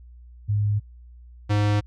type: tone pair in turn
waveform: sine / square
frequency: 103.83 / 103.83 Hz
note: G#2 / G#2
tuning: 0 / 0 cents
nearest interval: unison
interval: 0 cents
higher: neither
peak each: -19 dBFS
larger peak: neither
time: 0.48-0.8 / 1.49-1.81 s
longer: neither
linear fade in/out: 20 ms
effects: added 60 Hz sine -43 dBFS peak until 1.86 s + low-pass 5000 Hz 12 dB/octave